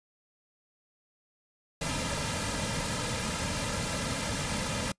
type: noise with comb filter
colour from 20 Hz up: pink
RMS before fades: -32 dBFS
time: 1.81-4.92 s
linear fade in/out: 5 ms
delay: 2.7 ms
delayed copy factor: -0.7
effects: noise-tail reverb RT60 0.1 s tail -25 dB re dry + resampled to 22050 Hz